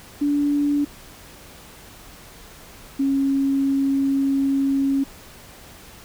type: tone pair in turn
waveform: sine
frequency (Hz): 289 / 273.8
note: D4 / C#4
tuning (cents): -28 / -21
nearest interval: minor second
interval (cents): 93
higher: first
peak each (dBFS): -17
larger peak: neither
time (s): 0.21-0.85 / 2.99-5.04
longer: second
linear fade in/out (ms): 10
effects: pink hiss -44 dBFS RMS until 6.04 s